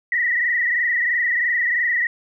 sine tone with frequency modulation, 1925 Hz, B6, 45 cents flat, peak -17 dBFS, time 0.12-2.07 s, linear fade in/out 2 ms, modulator 23 Hz, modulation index 3.3, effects none

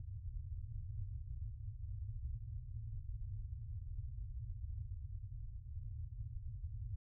white low-pass noise, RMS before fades -45 dBFS, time 0-6.96 s, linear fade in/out 5 ms, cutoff 120 Hz, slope 96 dB/octave, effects none

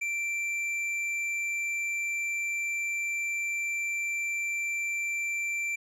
sine tone with hard clipping, 2349 Hz, D7, in tune, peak -30 dBFS, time 0.01-5.76 s, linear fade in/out 10 ms, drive 6 dB, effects none

